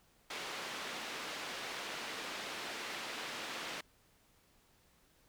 white band-pass noise, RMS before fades -43 dBFS, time 0.3-3.81 s, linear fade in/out 5 ms, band 220 to 3300 Hz, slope 12 dB/octave, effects pink hiss -69 dBFS RMS until 5.28 s

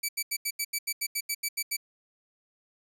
10% pulse tone bursts, 2300 Hz, D7, 37 cents flat, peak -19 dBFS, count 13, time 0.03-1.768 s, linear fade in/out 10 ms, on 58 ms, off 82 ms, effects none

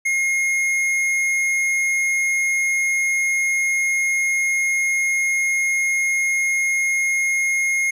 triangle tone with hard clipping, 2145 Hz, C7, 42 cents sharp, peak -19 dBFS, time 0.05-7.91 s, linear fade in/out 10 ms, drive 13 dB, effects none

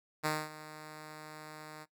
5% pulse tone with ADSR envelope, 154 Hz, D#3, 17 cents flat, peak -18 dBFS, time 0.23-1.86 s, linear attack 26 ms, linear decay 230 ms, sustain -17 dB, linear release 37 ms, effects noise-tail reverb RT60 0.1 s tail -18 dB re dry

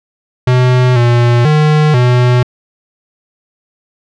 square tone with pitch steps, 126.1 / 119.8 / 152.4 / 123.8 Hz, B2 / A#2 / D#3 / B2, +36 / +48 / -36 / +5 cents, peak -7 dBFS, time 0.47-2.43 s, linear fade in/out 5 ms, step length 490 ms, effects low-pass 4000 Hz 12 dB/octave

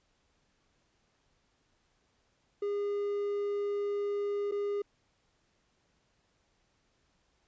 triangle tone with dropouts, 407.5 Hz, G#4, 33 cents flat, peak -28 dBFS, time 2.62-4.82 s, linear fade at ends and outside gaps 5 ms, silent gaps 4.513-4.52 s, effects pink hiss -73 dBFS RMS until 7.47 s + resampled to 16000 Hz

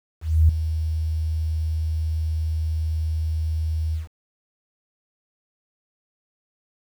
sine tone with ADSR envelope, 79.3 Hz, D#2, 33 cents sharp, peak -10 dBFS, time 0.21-4.08 s, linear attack 280 ms, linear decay 4 ms, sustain -11 dB, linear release 140 ms, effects 8-bit

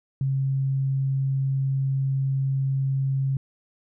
sine tone, 135.2 Hz, C#3, 43 cents flat, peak -21 dBFS, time 0.21-3.37 s, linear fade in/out 2 ms, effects none

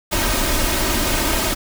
pink noise with comb filter, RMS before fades -19 dBFS, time 0.11-1.55 s, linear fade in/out 20 ms, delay 3.2 ms, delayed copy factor +0.6, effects none

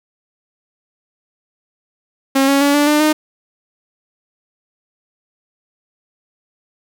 sawtooth tone with pitch steps, 270.7 / 277.5 / 284.5 / 291.6 / 299 / 306.5 Hz, C#4 / C#4 / C#4 / D4 / D4 / D#4, -41 / +2 / +45 / -12 / +31 / -26 cents, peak -7 dBFS, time 2.35-3.13 s, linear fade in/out 10 ms, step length 130 ms, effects none

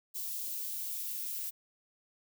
violet noise with high-pass filter sweep, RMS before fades -38 dBFS, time 0.14-1.51 s, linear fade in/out 20 ms, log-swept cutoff 3400 to 2000 Hz, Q 1.1, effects none

